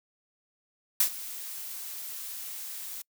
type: noise with ADSR envelope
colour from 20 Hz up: blue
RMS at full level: -21 dBFS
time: 1-3.02 s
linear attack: 4 ms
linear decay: 86 ms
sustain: -18 dB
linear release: 6 ms
effects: noise-tail reverb RT60 0.1 s tail -26 dB re dry